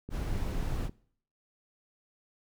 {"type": "click train", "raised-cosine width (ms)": 3, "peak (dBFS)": -27, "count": 4, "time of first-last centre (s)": [0.09, 0.894], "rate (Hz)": 3.73}
{"type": "noise", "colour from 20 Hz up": "brown", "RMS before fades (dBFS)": -32, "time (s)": [0.1, 0.9], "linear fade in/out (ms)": 50}
{"effects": ["noise-tail reverb RT60 0.6 s tail -23 dB re dry"]}